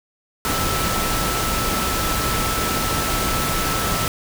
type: tone in noise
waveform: sine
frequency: 1318.5 Hz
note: E6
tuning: in tune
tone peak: -26 dBFS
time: 0.45-4.08 s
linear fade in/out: 0 ms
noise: pink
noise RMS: -22 dBFS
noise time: 0.45-4.08 s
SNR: -7 dB
effects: none